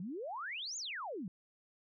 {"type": "exponential two-way sweep", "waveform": "sine", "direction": "up then down", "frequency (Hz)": [164.81, 7170, 164.81], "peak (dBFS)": -39, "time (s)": [0, 1.28], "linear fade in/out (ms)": 2, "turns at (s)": 0.77, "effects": []}